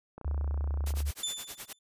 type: click train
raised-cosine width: 1 ms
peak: -30 dBFS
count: 26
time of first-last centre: 0.18-1.005 s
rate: 30.3 Hz
type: tone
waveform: sine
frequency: 72 Hz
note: D2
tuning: 34 cents flat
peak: -28 dBFS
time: 0.25-1.11 s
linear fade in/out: 5 ms
type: noise with tremolo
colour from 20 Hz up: white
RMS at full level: -40 dBFS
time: 0.86-1.73 s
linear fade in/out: 5 ms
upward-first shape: sine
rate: 9.6 Hz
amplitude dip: 100%
type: tone with exponential decay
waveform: 25% pulse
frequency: 3520 Hz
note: A7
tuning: in tune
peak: -25 dBFS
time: 1.23-1.79 s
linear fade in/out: 5 ms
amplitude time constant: 120 ms
effects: resampled to 32000 Hz